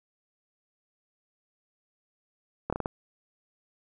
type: slowing click train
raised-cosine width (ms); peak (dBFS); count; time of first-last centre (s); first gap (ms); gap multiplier
1; -15; 5; 2.7-2.859; 26; 1.29
effects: none